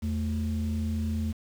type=tone pair together; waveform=sine; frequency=82.41 / 220 Hz; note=E2 / A3; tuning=0 / 0 cents; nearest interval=octave + perfect fourth; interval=1700 cents; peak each=-27 / -29 dBFS; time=0.02-1.33 s; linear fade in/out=20 ms; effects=tanh soft clip ceiling -22 dBFS + 8-bit